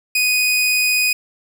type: tone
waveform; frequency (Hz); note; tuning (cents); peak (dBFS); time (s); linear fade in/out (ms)
sawtooth; 2489; D#7; 0; -11; 0.15-1.13; 5
effects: none